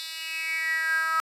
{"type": "tone with high-pass filter sweep", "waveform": "10% pulse", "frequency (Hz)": 322.6, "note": "E4", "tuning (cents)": -37, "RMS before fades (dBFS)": -28, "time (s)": [0, 1.2], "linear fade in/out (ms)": 0, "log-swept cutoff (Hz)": [3500, 1300], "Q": 8.7, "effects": ["resampled to 32000 Hz"]}